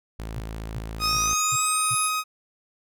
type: tone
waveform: sawtooth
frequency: 54.8 Hz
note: A1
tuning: 6 cents flat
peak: -28 dBFS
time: 0.19-1.34 s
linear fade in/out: 0 ms
type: tone bursts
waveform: sine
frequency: 123 Hz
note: B2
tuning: 7 cents flat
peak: -30 dBFS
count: 5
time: 0.36-1.95 s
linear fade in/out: 10 ms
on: 46 ms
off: 340 ms
type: tone with pitch glide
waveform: sawtooth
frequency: 1249 to 1257.7 Hz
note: D#6 to D#6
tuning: +6 to +18 cents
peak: -20 dBFS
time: 0.99-2.24 s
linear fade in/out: 50 ms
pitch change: +12 cents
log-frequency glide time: 1.37-1.67 s
type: exponential sweep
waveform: sine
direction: up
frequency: 4978 to 11175 Hz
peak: -24 dBFS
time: 1-2.11 s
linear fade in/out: 50 ms
effects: none